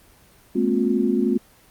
sine tone cluster, 212.5 / 234.5 / 265.3 / 358.4 Hz, G#3 / A#3 / C4 / F4, +40 / +11 / +24 / +45 cents, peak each -23 dBFS, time 0.55-1.38 s, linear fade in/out 10 ms, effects pink hiss -53 dBFS RMS until 1.7 s + Opus 24 kbps

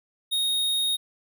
square tone, 3729 Hz, A#7, in tune, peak -23 dBFS, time 0.31-0.97 s, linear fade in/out 20 ms, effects none

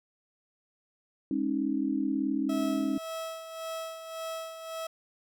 sine chord, Ab suspended fourth, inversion none, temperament equal with one note detuned, 207.7 / 272.4 / 311.1 Hz, Ab3 / Db4 / Eb4, 0 / -30 / 0 cents, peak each -34 / -29 / -31 dBFS, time 1.31-2.98 s, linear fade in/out 2 ms
30% pulse tone with tremolo, 650 Hz, E5, 24 cents flat, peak -31 dBFS, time 2.49-4.87 s, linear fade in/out 5 ms, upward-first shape sine, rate 1.8 Hz, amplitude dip 60%
effects none

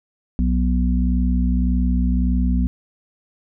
harmonic tone, 61.74 Hz, B1, in tune, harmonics 1 / 3 / 4, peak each -17 / -22 / -23 dBFS, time 0.39-2.67 s, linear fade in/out 0 ms, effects none

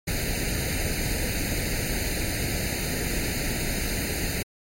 pink noise with comb filter, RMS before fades -27 dBFS, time 0.07-4.43 s, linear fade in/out 10 ms, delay 0.45 ms, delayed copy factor +0.95, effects MP3 64 kbps

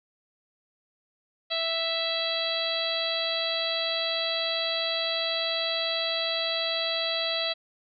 harmonic tone, 659.3 Hz, E5, in tune, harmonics 1 / 2 / 3 / 4 / 5 / 6 / 7, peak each -32 / -39 / -37 / -36 / -32 / -30 / -37 dBFS, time 1.5-7.54 s, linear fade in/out 20 ms, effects none

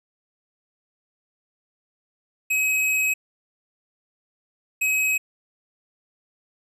square tone bursts at uneven times, 2546 Hz, D#7, 39 cents sharp, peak -20 dBFS, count 2, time 2.5-3.14 / 4.81-5.18 s, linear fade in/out 10 ms, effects resampled to 32000 Hz

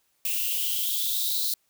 violet noise with high-pass filter sweep, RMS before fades -27 dBFS, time 0.25-1.54 s, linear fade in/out 2 ms, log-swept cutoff 2600 to 4200 Hz, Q 9, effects white hiss -70 dBFS RMS until 1.69 s

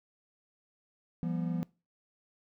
triangle tone cluster, 170.8 / 195.5 / 243.5 Hz, F3 / G3 / B3, -38 / -4 / -24 cents, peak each -30 / -38 / -35 dBFS, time 1.23-1.63 s, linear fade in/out 0 ms, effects noise-tail reverb RT60 0.3 s tail -22 dB re dry

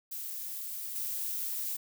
violet noise with level steps, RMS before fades -39 / -35 dBFS, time 0.11-1.77 s, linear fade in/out 10 ms, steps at 0.95 s, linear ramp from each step 10 ms, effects none

